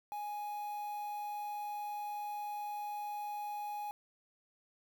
triangle tone with quantisation, 830.6 Hz, G#5, in tune, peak -36 dBFS, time 0.12-3.91 s, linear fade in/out 0 ms, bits 9, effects none

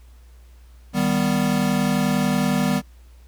square chord, Eb augmented, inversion none, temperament equal, 155.56 / 196 / 246.9 Hz, Eb3 / G3 / B3, 0 / 0 / 0 cents, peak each -26 / -22 / -23 dBFS, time 0.93-2.82 s, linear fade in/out 50 ms, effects added 60 Hz sine -44 dBFS peak until 3.27 s + pink hiss -59 dBFS RMS until 3.27 s

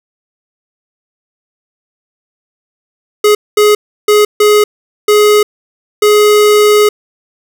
square tone bursts at uneven times, 419.3 Hz, G#4, 17 cents sharp, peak -5 dBFS, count 6, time 3.24-3.35 / 3.57-3.75 / 4.08-4.25 / 4.4-4.64 / 5.08-5.43 / 6.02-6.89 s, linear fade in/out 5 ms, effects none

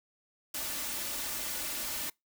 white noise with comb filter, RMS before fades -36 dBFS, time 0.54-2.1 s, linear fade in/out 5 ms, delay 3.4 ms, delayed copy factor +0.5, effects noise-tail reverb RT60 0.2 s tail -26 dB re dry

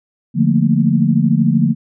sine chord, Bb major seventh, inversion first, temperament equal, 146.83 / 174.61 / 220 / 233.1 Hz, D3 / F3 / A3 / Bb3, 0 / 0 / 0 / 0 cents, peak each -16 dBFS, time 0.34-1.75 s, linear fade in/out 50 ms, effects none

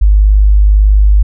sine tone, 50.9 Hz, G#1, 34 cents flat, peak -3 dBFS, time 0.01-1.23 s, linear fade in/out 10 ms, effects none

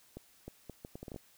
accelerating click train, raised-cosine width 2 ms, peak -30 dBFS, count 10, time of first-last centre 0.17-1.162 s, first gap 310 ms, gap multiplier 0.7, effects white hiss -64 dBFS RMS until 1.37 s

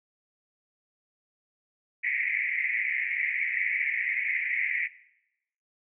white band-pass noise, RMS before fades -29 dBFS, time 2.03-4.88 s, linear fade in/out 20 ms, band 1900 to 2300 Hz, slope 96 dB/octave, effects noise-tail reverb RT60 0.8 s tail -17 dB re dry

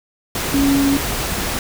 sine tone in noise, 277.9 Hz, C#4, 4 cents sharp, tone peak -13 dBFS, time 0.54-0.97 s, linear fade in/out 2 ms, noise pink, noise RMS -22 dBFS, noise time 0.35-1.59 s, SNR +6 dB, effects none

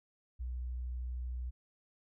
sine tone with vibrato, 61.74 Hz, B1, in tune, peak -36 dBFS, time 0.39-1.51 s, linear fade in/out 20 ms, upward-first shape sine, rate 13 Hz, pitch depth 8 cents each way, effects none

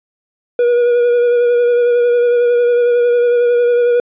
triangle tone with vibrato, 481.7 Hz, B4, 43 cents flat, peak -7 dBFS, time 0.59-4 s, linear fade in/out 2 ms, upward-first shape sine, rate 11 Hz, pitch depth 20 cents each way, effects resampled to 8000 Hz

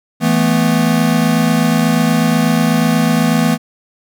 square chord, E suspended fourth, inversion none, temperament equal with one note detuned, 164.81 / 218.7 / 246.9 Hz, E3 / A3 / B3, 0 / -10 / 0 cents, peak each -16 dBFS, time 0.2-3.58 s, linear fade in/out 50 ms, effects none

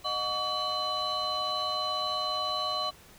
sine tone cluster, 616 / 730 / 1138 / 2998 / 4051 Hz, D#5 / F#5 / C#6 / F#7 / B7, -17 / -24 / +45 / +22 / +43 cents, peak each -36 / -36 / -31 / -37 / -32 dBFS, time 0.04-2.91 s, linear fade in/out 20 ms, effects tanh soft clip ceiling -22 dBFS + pink hiss -54 dBFS RMS until 3.18 s

